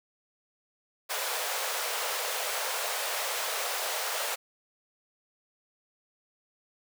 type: high-pass noise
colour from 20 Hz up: pink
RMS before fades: -32 dBFS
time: 1.09-4.36 s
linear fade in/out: 20 ms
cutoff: 470 Hz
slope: 48 dB/octave
effects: none